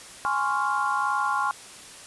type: chord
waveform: sine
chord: Db major seventh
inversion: second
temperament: equal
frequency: 830.6 / 1046.5 / 1108.7 / 1396.9 Hz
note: Ab5 / C6 / Db6 / F6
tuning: 0 / 0 / 0 / 0 cents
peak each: -28 dBFS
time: 0.25-1.51 s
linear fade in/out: 0 ms
effects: white hiss -44 dBFS RMS until 2.06 s + resampled to 24000 Hz